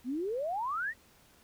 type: exponential sweep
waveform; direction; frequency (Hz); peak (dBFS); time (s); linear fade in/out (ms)
sine; up; 233.1 to 1956; -31; 0.04-0.94; 50
effects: pink hiss -62 dBFS RMS until 1.43 s